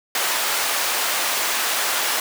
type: high-pass noise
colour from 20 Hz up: pink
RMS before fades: -22 dBFS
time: 0.15-2.2 s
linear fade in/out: 2 ms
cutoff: 810 Hz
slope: 12 dB/octave
effects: none